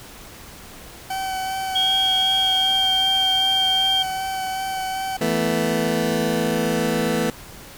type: tone with vibrato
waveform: 40% pulse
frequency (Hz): 762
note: G5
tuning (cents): -49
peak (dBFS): -23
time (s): 1.1-5.17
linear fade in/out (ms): 5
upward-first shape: sine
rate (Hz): 2.6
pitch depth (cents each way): 13
type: tone with pitch glide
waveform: sine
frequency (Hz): 3256 to 3193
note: G#7 to G7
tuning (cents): -35 to +31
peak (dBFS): -17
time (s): 1.75-4.03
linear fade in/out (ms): 10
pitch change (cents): -34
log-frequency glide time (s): 2.36-2.92
type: chord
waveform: 20% pulse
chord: E suspended fourth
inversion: none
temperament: just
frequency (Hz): 164.81 / 219.8 / 247.2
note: E3 / A3 / B3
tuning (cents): 0 / -2 / +2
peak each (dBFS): -20 / -18 / -20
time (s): 5.21-7.3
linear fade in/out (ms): 2
effects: pink hiss -41 dBFS RMS until 7.77 s